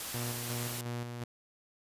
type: noise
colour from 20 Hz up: white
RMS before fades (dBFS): -39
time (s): 0-0.81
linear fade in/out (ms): 2
type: tone with tremolo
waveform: sawtooth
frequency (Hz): 120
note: B2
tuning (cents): -49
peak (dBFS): -31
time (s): 0.14-1.24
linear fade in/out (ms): 5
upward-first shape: square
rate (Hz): 2.8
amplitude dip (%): 40
effects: resampled to 32000 Hz